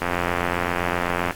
click train, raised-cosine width 0.5 ms, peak -7 dBFS, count 114, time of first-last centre 0.02-1.308 s, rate 87.7 Hz, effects pink hiss -41 dBFS RMS until 1.35 s + AAC 64 kbps

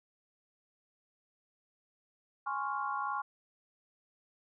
sine chord, Db major seventh, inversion second, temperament equal, 830.6 / 1046.5 / 1108.7 / 1396.9 Hz, Ab5 / C6 / Db6 / F6, 0 / 0 / 0 / 0 cents, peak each -38 / -40 / -36 / -40 dBFS, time 2.46-3.22 s, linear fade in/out 10 ms, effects none

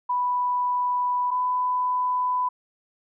sine tone pair in turn, 987.8 / 998.7 Hz, B5 / B5, 0 / +19 cents, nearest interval unison, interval 19 cents, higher second, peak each -21 dBFS, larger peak neither, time 0.09-1.31 / 1.31-2.49 s, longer first, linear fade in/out 10 ms, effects none

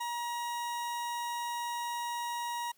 40% pulse tone, 951 Hz, A#5, 34 cents sharp, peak -33 dBFS, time 0-2.72 s, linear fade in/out 10 ms, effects white hiss -68 dBFS RMS until 2.77 s

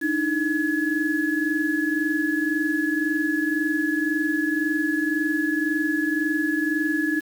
sine tone cluster, 297.9 / 319.8 / 1696 Hz, D4 / D#4 / G#6, +25 / +48 / +36 cents, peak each -25 dBFS, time 0.01-7.21 s, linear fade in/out 20 ms, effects 7-bit

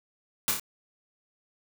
white noise with echo, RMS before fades -25 dBFS, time 0.48-0.51 s, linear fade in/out 0 ms, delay 29 ms, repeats 3, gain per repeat -4 dB, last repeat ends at 0.597 s, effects none

